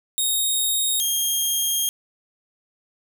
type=tone pair in turn; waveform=10% pulse; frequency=3729 / 3227 Hz; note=A#7 / G7; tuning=0 / +50 cents; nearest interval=minor third; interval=250 cents; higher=first; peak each=-12 dBFS; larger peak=neither; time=0.18-1 / 1-1.89 s; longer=second; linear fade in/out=0 ms; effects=none